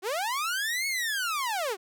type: linear two-way sweep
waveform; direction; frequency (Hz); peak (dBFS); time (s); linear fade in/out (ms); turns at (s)
sawtooth; up then down; 344.5 to 2217 to 344.5; -24; 0.02-1.77; 50; 0.87
effects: none